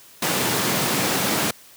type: high-pass noise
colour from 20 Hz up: pink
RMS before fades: -22 dBFS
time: 0.22-1.51 s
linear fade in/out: 5 ms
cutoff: 130 Hz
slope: 24 dB/octave
effects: white hiss -48 dBFS RMS until 1.76 s + high-pass 60 Hz 12 dB/octave